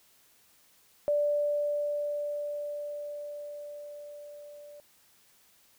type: tone with level ramp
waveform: sine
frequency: 586 Hz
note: D5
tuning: 4 cents flat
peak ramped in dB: -23 to -46 dBFS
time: 1.08-4.8 s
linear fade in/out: 0 ms
effects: white hiss -63 dBFS RMS until 5.78 s